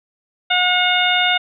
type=harmonic tone with a mistuned harmonic; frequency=724 Hz; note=F#5; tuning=38 cents flat; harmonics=1 / 2 / 3 / 4 / 5; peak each=-20 / -20 / -20 / -20 / -20 dBFS; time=0.5-1.38 s; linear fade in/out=10 ms; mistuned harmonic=4; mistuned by=-27 cents; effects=none